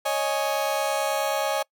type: chord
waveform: 35% pulse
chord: C# suspended second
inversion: none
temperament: just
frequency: 554.4 / 623.7 / 831.5 Hz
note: C#5 / D#5 / G#5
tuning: 0 / +4 / +2 cents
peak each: -26 dBFS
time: 0.05-1.63 s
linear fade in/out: 10 ms
effects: noise-tail reverb RT60 0.1 s tail -25 dB re dry